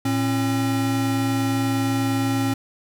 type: tone pair together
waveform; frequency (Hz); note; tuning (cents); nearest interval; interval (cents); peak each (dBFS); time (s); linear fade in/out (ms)
square; 112.87 / 270; A2 / C#4; +45 / -45; octave + minor third; 1510; -25 / -22; 0.05-2.54; 5
effects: none